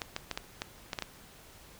clicks, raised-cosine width 0.2 ms, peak -16 dBFS, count 8, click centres 0.018 / 0.164 / 0.313 / 0.375 / 0.619 / 0.932 / 0.988 / 1.023 s, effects pink hiss -54 dBFS RMS until 1.79 s

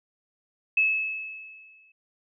sine tone with exponential decay, 2596 Hz, E7, 27 cents flat, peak -17 dBFS, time 0.77-1.92 s, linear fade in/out 5 ms, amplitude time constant 250 ms, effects none

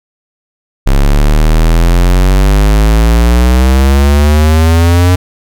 square exponential sweep, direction up, 33.75 to 91 Hz, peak -5 dBFS, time 0.86-5.16 s, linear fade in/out 10 ms, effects none

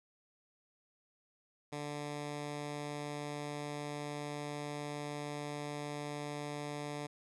10% pulse tone, 146.83 Hz, D3, in tune, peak -31 dBFS, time 1.72-7.07 s, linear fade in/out 10 ms, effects resampled to 24000 Hz

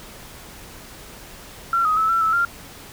sine tone with pitch steps, 1362 / 1257 / 1304 / 1350 / 1310 / 1389 Hz, F6 / D#6 / E6 / E6 / E6 / F6, -44 / +17 / -19 / +41 / -11 / -10 cents, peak -16 dBFS, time 1.73-2.45 s, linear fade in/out 2 ms, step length 120 ms, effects pink hiss -41 dBFS RMS until 2.92 s

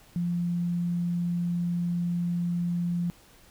sine tone, 173.6 Hz, F3, 10 cents flat, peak -25 dBFS, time 0.16-3.1 s, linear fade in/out 0 ms, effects pink hiss -56 dBFS RMS until 3.5 s

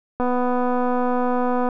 click train, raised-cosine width 1 ms, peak -10 dBFS, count 370, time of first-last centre 0.2-1.688 s, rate 248 Hz, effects none

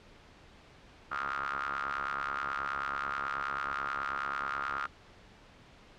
sawtooth ring-modulated tone, 69.3 Hz, C#2, in tune, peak -26 dBFS, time 1.11-4.87 s, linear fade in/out 10 ms, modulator 1320 Hz, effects pink hiss -56 dBFS RMS until 5.98 s + low-pass 4000 Hz 12 dB/octave

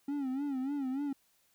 triangle tone with vibrato, 272.9 Hz, C#4, 27 cents flat, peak -30 dBFS, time 0.08-1.13 s, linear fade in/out 5 ms, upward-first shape sine, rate 3.4 Hz, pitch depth 110 cents each way, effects white hiss -71 dBFS RMS until 1.54 s

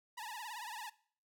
sawtooth tone with vibrato, 908 Hz, A#5, 46 cents flat, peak -39 dBFS, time 0.17-0.9 s, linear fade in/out 10 ms, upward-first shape triangle, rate 18 Hz, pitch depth 170 cents each way, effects noise-tail reverb RT60 0.5 s tail -20 dB re dry

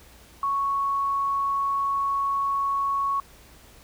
sine tone, 1108.7 Hz, C#6, in tune, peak -22 dBFS, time 0.43-3.2 s, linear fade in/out 2 ms, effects added 60 Hz sine -54 dBFS peak until 3.83 s + pink hiss -52 dBFS RMS until 3.83 s

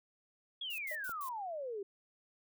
sine exponential sweep, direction down, 3401 to 382.3 Hz, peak -38 dBFS, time 0.61-1.83 s, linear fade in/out 5 ms
violet noise bursts, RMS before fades -48 dBFS, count 4, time 0.7-1.292 s, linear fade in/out 5 ms, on 85 ms, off 84 ms
triangle tone with exponential decay, 612 Hz, D#5, 29 cents flat, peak -38 dBFS, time 0.91-1.04 s, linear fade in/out 5 ms, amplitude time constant 27 ms
click, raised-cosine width 1 ms, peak -36 dBFS, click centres 1.094 s
effects none

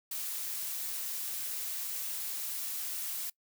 blue noise, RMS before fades -37 dBFS, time 0.11-3.3 s, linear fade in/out 5 ms, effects noise-tail reverb RT60 0.1 s tail -23 dB re dry

